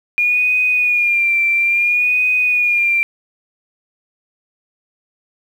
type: tone with vibrato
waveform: sine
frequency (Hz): 2422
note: D#7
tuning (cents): -47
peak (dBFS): -12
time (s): 0.18-3.03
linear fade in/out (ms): 0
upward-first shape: sine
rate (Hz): 0.59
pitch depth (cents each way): 52
effects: 7-bit